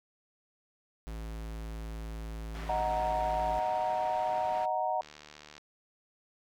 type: tone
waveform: square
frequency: 55 Hz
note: A1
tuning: in tune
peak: -38 dBFS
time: 1.07-3.59 s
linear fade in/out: 0 ms
type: low-pass noise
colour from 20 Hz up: white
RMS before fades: -47 dBFS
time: 2.54-4.66 s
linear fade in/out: 10 ms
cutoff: 2000 Hz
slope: 12 dB/octave
type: chord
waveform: sine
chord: D# minor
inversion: none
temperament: equal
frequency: 622.3 / 740 / 932.3 Hz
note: D#5 / F#5 / A#5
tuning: 0 / 0 / 0 cents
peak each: -34 / -31 / -33 dBFS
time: 2.69-5.01 s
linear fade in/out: 2 ms
type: click train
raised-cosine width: 0.2 ms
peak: -31 dBFS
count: 43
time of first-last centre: 5.02-5.58 s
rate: 75 Hz
effects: none